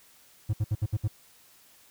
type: tone bursts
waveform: triangle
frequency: 106.2 Hz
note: G#2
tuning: 39 cents sharp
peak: -21 dBFS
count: 6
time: 0.49-1.08 s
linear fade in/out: 10 ms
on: 45 ms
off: 64 ms
effects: white hiss -58 dBFS RMS until 1.9 s